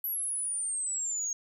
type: exponential sweep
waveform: sine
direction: down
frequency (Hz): 11840 to 6490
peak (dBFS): -29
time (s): 0.04-1.33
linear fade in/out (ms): 2
effects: tanh soft clip ceiling -25 dBFS